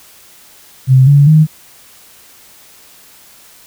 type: tone with pitch steps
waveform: sine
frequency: 130.81 / 142.65 / 155.56 Hz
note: C3 / C#3 / D#3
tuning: 0 / +50 / 0 cents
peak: -3 dBFS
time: 0.87-1.47 s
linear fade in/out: 50 ms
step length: 200 ms
effects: white hiss -42 dBFS RMS until 3.66 s